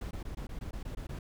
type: noise bursts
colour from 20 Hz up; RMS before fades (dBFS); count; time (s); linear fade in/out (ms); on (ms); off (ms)
brown; -39; 10; 0.01-1.19; 5; 100; 20
effects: none